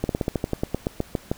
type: slowing click train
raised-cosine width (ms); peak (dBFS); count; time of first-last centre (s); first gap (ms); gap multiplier
2; -9; 14; 0.04-1.315; 52; 1.1
effects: pink hiss -48 dBFS RMS until 1.37 s